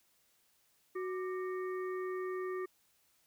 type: harmonic tone with a mistuned harmonic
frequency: 370 Hz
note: F#4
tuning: in tune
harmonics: 1 / 3 / 5 / 6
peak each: -36 / -45 / -49 / -57 dBFS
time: 0.95-2.66 s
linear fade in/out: 10 ms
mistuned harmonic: 3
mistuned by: +110 cents
effects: white hiss -72 dBFS RMS until 3.26 s